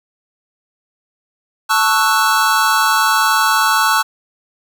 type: chord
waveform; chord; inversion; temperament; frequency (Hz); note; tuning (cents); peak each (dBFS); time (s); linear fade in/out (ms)
square; F# minor seventh; first; equal; 880 / 1108.7 / 1318.5 / 1480; A5 / C#6 / E6 / F#6; 0 / 0 / 0 / 0; -18; 1.69-4.03; 20
effects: none